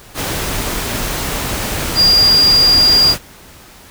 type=tone in noise; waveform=sine; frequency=4809 Hz; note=D8; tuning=40 cents sharp; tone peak=-7 dBFS; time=1.95-3.15 s; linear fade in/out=50 ms; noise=pink; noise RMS=-20 dBFS; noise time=0.14-3.19 s; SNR=+10 dB; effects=pink hiss -40 dBFS RMS until 3.9 s